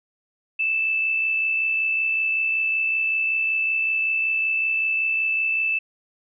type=tone with amplitude modulation; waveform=sine; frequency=2637 Hz; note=E7; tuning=in tune; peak=-18 dBFS; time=0.59-5.79 s; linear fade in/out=10 ms; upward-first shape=sine; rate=65.3 Hz; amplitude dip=35%; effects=none